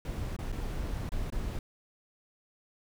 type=noise with dropouts; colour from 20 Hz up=brown; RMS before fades=-34 dBFS; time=0.05-1.59 s; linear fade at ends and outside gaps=2 ms; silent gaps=0.365-0.388 / 0.519-0.525 / 1.092-1.119 / 1.302-1.323 s; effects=none